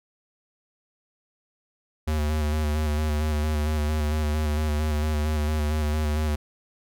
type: tone with vibrato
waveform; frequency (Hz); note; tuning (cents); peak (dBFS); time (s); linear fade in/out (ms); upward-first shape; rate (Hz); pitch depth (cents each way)
square; 76; D#2; -40; -23; 2.07-6.36; 10; square; 4.4; 29
effects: none